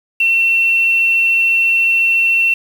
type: tone with quantisation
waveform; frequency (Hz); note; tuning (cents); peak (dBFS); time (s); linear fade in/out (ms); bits
sine; 2707; E7; +45; -10; 0.2-2.54; 5; 6
effects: none